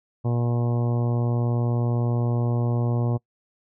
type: harmonic tone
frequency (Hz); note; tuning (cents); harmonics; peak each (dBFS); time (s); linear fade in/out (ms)
119.5; A#2; +43; 1 / 2 / 3 / 4 / 5 / 6 / 7 / 8 / 9; -21 / -30 / -33 / -35 / -37 / -40 / -41 / -44 / -44; 0.24-3.18; 20
effects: noise-tail reverb RT60 0.1 s tail -24 dB re dry